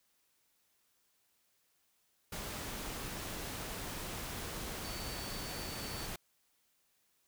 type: tone in noise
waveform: sine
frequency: 4504 Hz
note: C#8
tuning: 27 cents sharp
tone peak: -48 dBFS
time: 4.84-6.06 s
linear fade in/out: 5 ms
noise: pink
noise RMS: -42 dBFS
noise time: 2.32-6.16 s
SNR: -9 dB
effects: white hiss -75 dBFS RMS until 7.27 s